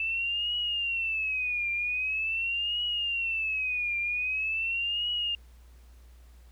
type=tone with vibrato; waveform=sine; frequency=2637 Hz; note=E7; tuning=in tune; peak=-27 dBFS; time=0-5.35 s; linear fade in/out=2 ms; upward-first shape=triangle; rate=0.44 Hz; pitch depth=180 cents each way; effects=added 60 Hz sine -50 dBFS peak until 6.51 s + pink hiss -64 dBFS RMS until 6.51 s